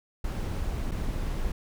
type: noise with dropouts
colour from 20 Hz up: brown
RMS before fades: -30 dBFS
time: 0.24-1.52 s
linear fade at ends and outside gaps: 5 ms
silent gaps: 0.912-0.916 s
effects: none